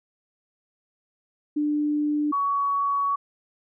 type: tone pair in turn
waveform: sine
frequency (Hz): 297.1 / 1124.2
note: D4 / C#6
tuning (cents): +20 / +24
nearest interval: octave + major seventh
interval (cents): 2304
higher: second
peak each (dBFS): -21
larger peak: neither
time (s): 1.56-2.32 / 2.32-3.16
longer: second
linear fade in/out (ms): 10
effects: none